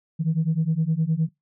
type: beating tone pair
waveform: sine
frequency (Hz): 155.6 / 165.3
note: D#3 / E3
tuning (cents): 0 / +5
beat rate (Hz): 9.7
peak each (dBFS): -22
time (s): 0.19-1.29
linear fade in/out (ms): 20
effects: noise-tail reverb RT60 0.2 s tail -23 dB re dry + tanh soft clip ceiling -14 dBFS